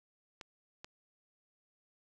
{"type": "clicks", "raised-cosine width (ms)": 0.2, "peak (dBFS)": -28, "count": 2, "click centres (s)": [0.412, 0.845], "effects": []}